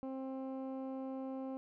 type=tone with low-pass filter; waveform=15% pulse; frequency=264.6 Hz; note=C4; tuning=20 cents sharp; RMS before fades=-42 dBFS; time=0.03-1.57 s; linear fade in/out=0 ms; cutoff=560 Hz; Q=0.51; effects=none